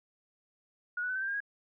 sine tone with pitch steps, 1448 / 1479.3 / 1511.2 / 1543.9 / 1577.2 / 1611.3 / 1646.1 Hz, F#6 / F#6 / F#6 / G6 / G6 / G6 / G#6, -38 / -1 / +36 / -27 / +10 / +47 / -16 cents, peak -31 dBFS, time 0.97-1.404 s, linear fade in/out 5 ms, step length 62 ms, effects none

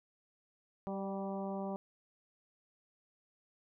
harmonic tone with a mistuned harmonic, 194.6 Hz, G3, 12 cents flat, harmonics 1 / 2 / 3 / 4 / 5 / 6, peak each -39 / -44 / -43 / -45 / -49 / -54 dBFS, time 0.87-1.76 s, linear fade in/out 0 ms, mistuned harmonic 3, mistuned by +20 cents, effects none

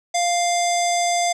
square tone with low-pass filter, 698.5 Hz, F5, in tune, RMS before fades -20 dBFS, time 0.14-1.33 s, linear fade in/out 10 ms, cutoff 7200 Hz, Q 3.9, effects none

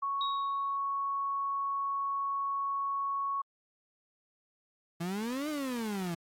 sine tone, 1108.7 Hz, C#6, in tune, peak -30 dBFS, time 0.02-3.42 s, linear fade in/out 10 ms
sine tone with exponential decay, 3791 Hz, A#7, 28 cents sharp, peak -32 dBFS, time 0.21-0.77 s, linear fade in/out 1 ms, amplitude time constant 120 ms
35% pulse exponential two-way sweep, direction up then down, 164.81 to 311.1 to 164.81 Hz, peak -31 dBFS, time 5-6.15 s, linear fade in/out 10 ms, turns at 5.49 s
effects AAC 64 kbps

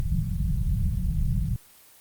pink low-pass noise, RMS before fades -25 dBFS, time 0-1.56 s, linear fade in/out 0 ms, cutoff 190 Hz, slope 96 dB/octave, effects white hiss -53 dBFS RMS until 2 s + Opus 24 kbps

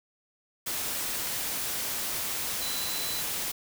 sine tone in noise, 4011 Hz, B7, 26 cents sharp, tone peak -36 dBFS, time 2.61-3.22 s, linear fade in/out 10 ms, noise white, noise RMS -32 dBFS, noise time 0.66-3.52 s, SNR -7 dB, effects none

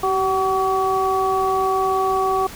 sine tone cluster, 383.6 / 757 / 1136 Hz, G4 / F#5 / C#6, -37 / +39 / +42 cents, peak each -21 dBFS, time 0.03-2.47 s, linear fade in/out 5 ms, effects pink hiss -37 dBFS RMS until 2.55 s

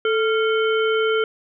harmonic tone with a mistuned harmonic, 440 Hz, A4, in tune, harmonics 1 / 3 / 5 / 7, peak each -18 / -23 / -31 / -29 dBFS, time 0.05-1.24 s, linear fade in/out 2 ms, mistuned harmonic 3, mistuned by +85 cents, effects none

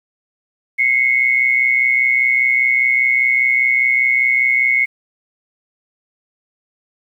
sine tone pair together, 2066 / 2191 Hz, C7 / C#7, -22 / -21 cents, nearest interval minor second, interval 101 cents, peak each -17 / -13 dBFS, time 0.78-4.86 s, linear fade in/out 20 ms, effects 8-bit

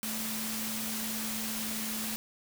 sine tone in noise, 219.8 Hz, A3, 2 cents flat, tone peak -38 dBFS, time 0.03-2.16 s, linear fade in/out 0 ms, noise white, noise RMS -36 dBFS, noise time 0.03-2.16 s, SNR -5 dB, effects none

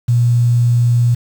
sine tone with quantisation, 119.7 Hz, A#2, 46 cents sharp, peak -9 dBFS, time 0.08-1.15 s, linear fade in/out 10 ms, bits 6, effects none

